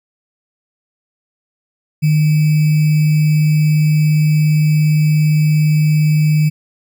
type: tone with sample-and-hold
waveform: sine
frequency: 152.9 Hz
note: D#3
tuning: 30 cents flat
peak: -9 dBFS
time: 2.02-6.5 s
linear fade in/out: 20 ms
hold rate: 2450 Hz
effects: none